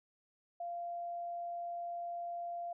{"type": "tone", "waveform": "sine", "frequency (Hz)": 692, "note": "F5", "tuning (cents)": -16, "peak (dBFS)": -38, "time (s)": [0.6, 2.73], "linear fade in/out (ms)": 5, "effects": []}